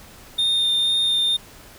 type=tone with vibrato; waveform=triangle; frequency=3639 Hz; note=A#7; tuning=42 cents flat; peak=-16 dBFS; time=0.38-1.37 s; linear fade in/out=10 ms; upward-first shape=sine; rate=2.1 Hz; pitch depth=10 cents each way; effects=pink hiss -45 dBFS RMS until 1.78 s